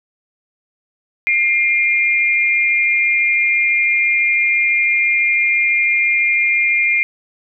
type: tone pair together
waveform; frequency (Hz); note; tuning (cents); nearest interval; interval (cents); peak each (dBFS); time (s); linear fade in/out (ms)
sine; 2112 / 2402; C7 / D7; +16 / +38; major second; 222; -15; 1.27-7.03; 0
effects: none